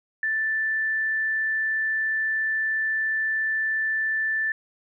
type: tone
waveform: sine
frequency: 1763 Hz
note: A6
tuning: 3 cents sharp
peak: -22 dBFS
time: 0.23-4.52 s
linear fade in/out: 2 ms
effects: none